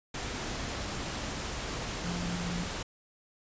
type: tone in noise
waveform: sine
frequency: 174.61 Hz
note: F3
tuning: in tune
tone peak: -34 dBFS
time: 2.04-2.64 s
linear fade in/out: 5 ms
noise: pink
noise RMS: -36 dBFS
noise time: 0.14-2.83 s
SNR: -1 dB
effects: resampled to 16000 Hz